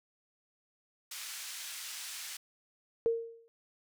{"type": "band-pass noise", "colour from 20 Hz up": "white", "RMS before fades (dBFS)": -43, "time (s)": [1.11, 2.37], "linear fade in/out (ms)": 5, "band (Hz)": [1600, 9100], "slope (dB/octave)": 12}
{"type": "tone with exponential decay", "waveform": "sine", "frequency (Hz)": 460, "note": "A#4", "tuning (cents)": -23, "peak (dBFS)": -23, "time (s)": [3.06, 3.48], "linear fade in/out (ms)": 0, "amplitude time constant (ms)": 91}
{"effects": []}